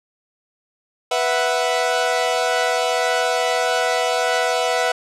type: chord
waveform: sawtooth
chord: B suspended fourth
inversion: none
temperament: equal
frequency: 493.9 / 659.3 / 740 Hz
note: B4 / E5 / F#5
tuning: 0 / 0 / 0 cents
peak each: -18 dBFS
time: 1.11-4.92 s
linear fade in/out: 5 ms
effects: low-pass 8000 Hz 12 dB/octave